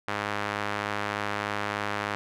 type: tone with band-pass filter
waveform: sawtooth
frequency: 103.3 Hz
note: G#2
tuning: 9 cents flat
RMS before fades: -31 dBFS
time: 0.08-2.15 s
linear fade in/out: 0 ms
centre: 1500 Hz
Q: 0.98
effects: none